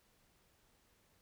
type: silence
effects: pink hiss -72 dBFS RMS until 1.21 s